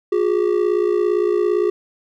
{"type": "ring-modulated tone", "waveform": "triangle", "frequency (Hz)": 386.8, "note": "G4", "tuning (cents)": -23, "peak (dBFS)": -10, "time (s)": [0.12, 1.7], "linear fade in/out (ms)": 0, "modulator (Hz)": 28.8, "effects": []}